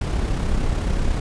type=noise with amplitude modulation; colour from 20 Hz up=brown; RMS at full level=-19 dBFS; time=0.01-1.2 s; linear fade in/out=5 ms; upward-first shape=sine; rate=33.8 Hz; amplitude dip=40%; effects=resampled to 22050 Hz